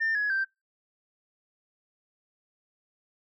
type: tone with pitch steps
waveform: sine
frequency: 1800 / 1679.5 / 1567 Hz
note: A6 / G#6 / G6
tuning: +39 / +19 / -1 cents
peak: -23 dBFS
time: 0-0.45 s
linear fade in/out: 20 ms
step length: 150 ms
effects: noise-tail reverb RT60 0.2 s tail -22 dB re dry + tanh soft clip ceiling -21 dBFS